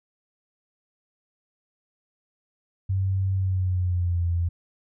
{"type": "tone with pitch glide", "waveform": "sine", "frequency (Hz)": [95.7, 85.75], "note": ["G2", "F2"], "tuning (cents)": [-41, -31], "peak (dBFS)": -21, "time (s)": [2.89, 4.49], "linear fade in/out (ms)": 10, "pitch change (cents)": -190, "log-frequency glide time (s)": [3.35, 4.26], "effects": []}